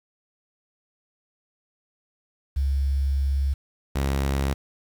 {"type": "tone pair in turn", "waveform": ["sine", "sawtooth"], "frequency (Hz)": [68.8, 68.49], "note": ["C#2", "C#2"], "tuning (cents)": [-12, -20], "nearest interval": "unison", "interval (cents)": 8, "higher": "first", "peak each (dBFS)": [-20, -18], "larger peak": "second", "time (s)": [[2.56, 3.54], [3.95, 4.54]], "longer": "first", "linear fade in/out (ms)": 10, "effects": ["8-bit"]}